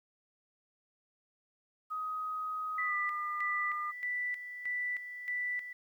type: tone with pitch glide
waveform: sine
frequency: 1257 to 1208.6 Hz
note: D#6 to D6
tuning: +17 to +49 cents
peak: -34 dBFS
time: 1.9-3.92 s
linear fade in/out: 20 ms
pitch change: -68 cents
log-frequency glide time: 2.84-2.95 s
type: tone with tremolo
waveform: sine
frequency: 1975.5 Hz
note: B6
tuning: in tune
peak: -32 dBFS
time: 2.78-5.73 s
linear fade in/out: 5 ms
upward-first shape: square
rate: 1.6 Hz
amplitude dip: 65%
effects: 11-bit